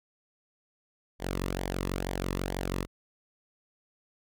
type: tone with flanger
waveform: sawtooth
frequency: 46.1 Hz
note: F#1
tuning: 6 cents flat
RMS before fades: -33 dBFS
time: 1.19-2.87 s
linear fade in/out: 50 ms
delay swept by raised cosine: 0.74 to 1.34 ms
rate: 2.2 Hz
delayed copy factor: -0.65
effects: none